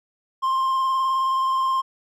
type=tone with vibrato; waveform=triangle; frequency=1056 Hz; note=C6; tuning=16 cents sharp; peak=-17 dBFS; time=0.42-1.82 s; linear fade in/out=20 ms; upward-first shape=square; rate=19 Hz; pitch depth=14 cents each way; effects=none